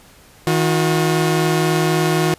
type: tone pair together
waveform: sawtooth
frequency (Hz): 158.37 / 360.5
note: D#3 / F#4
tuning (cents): +31 / -45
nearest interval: octave + major second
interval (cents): 1424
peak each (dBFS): -13 / -14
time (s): 0.47-2.34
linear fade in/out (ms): 0
effects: pink hiss -47 dBFS RMS until 2.38 s + resampled to 32000 Hz